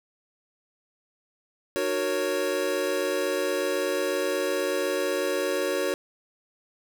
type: chord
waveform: square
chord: D# minor seventh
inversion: none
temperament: equal with one note detuned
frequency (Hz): 304.4 / 370 / 466.2 / 554.4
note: D#4 / F#4 / A#4 / C#5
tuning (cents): -38 / 0 / 0 / 0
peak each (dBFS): -35 / -30 / -32 / -29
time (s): 1.76-5.94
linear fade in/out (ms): 0
effects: none

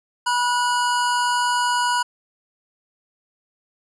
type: tone pair together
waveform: square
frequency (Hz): 975.1 / 1461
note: B5 / F#6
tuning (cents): -22 / -22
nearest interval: perfect fifth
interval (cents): 700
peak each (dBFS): -20 / -25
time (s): 0.26-2.03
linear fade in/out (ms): 10
effects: resampled to 24000 Hz

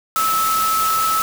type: tone in noise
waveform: sine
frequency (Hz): 1303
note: E6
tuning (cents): -20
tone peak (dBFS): -16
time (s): 0.16-1.22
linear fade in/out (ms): 0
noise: white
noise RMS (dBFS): -24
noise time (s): 0.16-1.22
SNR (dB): +5
effects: none

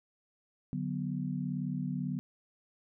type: chord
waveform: sine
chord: B minor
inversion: first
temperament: equal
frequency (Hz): 146.83 / 185 / 246.9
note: D3 / F#3 / B3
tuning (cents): 0 / 0 / 0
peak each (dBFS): -36 / -36 / -37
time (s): 0.73-2.19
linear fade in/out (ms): 0
effects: none

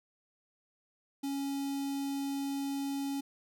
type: tone with notch filter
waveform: square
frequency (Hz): 277.2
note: C#4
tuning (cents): 0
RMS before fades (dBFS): -35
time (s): 1.23-3.21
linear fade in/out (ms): 10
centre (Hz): 1600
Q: 0.73
effects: none

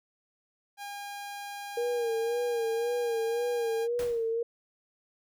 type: tone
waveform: sawtooth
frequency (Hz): 810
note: G#5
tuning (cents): -43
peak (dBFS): -34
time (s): 0.77-3.88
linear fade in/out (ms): 50
type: tone with vibrato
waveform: sine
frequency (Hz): 468.2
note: A#4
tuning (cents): +8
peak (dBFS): -27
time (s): 1.77-4.43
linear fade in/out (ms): 5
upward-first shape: sine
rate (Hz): 1.9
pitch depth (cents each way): 62
type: noise with exponential decay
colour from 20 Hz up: pink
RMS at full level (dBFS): -38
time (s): 3.99-4.34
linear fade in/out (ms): 1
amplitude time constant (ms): 75
effects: none

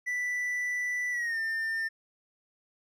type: tone with pitch glide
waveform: triangle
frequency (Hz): 1975.5 to 1801.1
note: B6 to A6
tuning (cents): 0 to +40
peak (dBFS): -27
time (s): 0.06-1.89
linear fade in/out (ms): 20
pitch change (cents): -160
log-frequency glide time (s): 1.11-1.38
effects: none

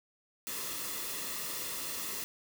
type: noise with comb filter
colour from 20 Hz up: white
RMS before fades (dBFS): -38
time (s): 0.47-2.24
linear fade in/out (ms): 0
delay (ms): 1.3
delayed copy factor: -0.55
effects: none

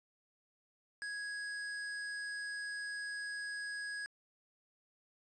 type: tone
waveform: square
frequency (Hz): 1661.2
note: G#6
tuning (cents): 0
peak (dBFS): -40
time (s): 1.02-4.06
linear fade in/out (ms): 0
effects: resampled to 22050 Hz + 11-bit

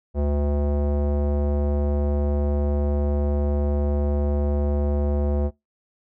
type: tone with low-pass filter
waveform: square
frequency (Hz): 72.5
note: D2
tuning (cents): -22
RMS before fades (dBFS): -22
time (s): 0.14-5.51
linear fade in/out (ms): 50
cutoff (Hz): 590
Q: 2
effects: noise-tail reverb RT60 0.2 s tail -24 dB re dry

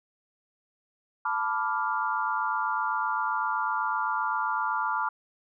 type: chord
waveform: sine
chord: B half-diminished seventh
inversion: third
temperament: equal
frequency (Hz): 880 / 987.8 / 1174.7 / 1396.9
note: A5 / B5 / D6 / F6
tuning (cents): 0 / 0 / 0 / 0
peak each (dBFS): -31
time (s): 1.25-5.09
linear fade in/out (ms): 5
effects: none

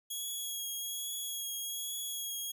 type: tone with vibrato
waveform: 10% pulse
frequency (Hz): 3322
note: G#7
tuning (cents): 0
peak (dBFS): -29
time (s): 0.1-2.52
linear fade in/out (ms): 10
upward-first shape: triangle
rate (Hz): 1.2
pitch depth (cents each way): 25
effects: none

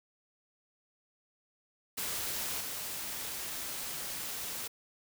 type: noise with level steps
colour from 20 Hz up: white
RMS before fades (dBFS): -36 / -39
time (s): 1.97-4.68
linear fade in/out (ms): 10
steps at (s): 2.6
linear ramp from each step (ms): 10
effects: none

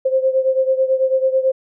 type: beating tone pair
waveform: sine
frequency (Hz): 523.3 / 532.4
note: C5 / C5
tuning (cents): 0 / +30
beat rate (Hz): 9.1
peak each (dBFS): -15 / -19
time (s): 0.05-1.52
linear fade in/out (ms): 10
effects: none

